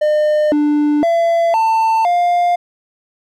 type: tone with pitch steps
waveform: triangle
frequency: 605 / 296.1 / 674 / 893 / 703 Hz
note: D#5 / D4 / E5 / A5 / F5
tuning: -49 / +14 / +38 / +25 / +11 cents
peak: -9 dBFS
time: 0.01-2.56 s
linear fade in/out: 10 ms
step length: 510 ms
effects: none